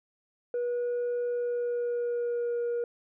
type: tone with pitch glide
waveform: sine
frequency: 484.2 to 475.6 Hz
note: B4 to A#4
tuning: -34 to +35 cents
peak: -25 dBFS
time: 0.54-2.84 s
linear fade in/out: 2 ms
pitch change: -31 cents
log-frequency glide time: 1.27-2.6 s
effects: tanh soft clip ceiling -26 dBFS